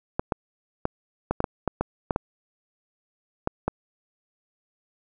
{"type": "clicks", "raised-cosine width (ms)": 1, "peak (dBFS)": -9, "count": 12, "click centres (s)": [0.195, 0.322, 0.854, 1.31, 1.404, 1.442, 1.677, 1.81, 2.108, 2.161, 3.474, 3.68], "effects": []}